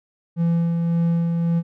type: tone with tremolo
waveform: triangle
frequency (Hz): 168.5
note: E3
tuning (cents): +38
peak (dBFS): -14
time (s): 0.36-1.63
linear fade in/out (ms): 50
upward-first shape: sine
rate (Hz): 1.8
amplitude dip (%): 30
effects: none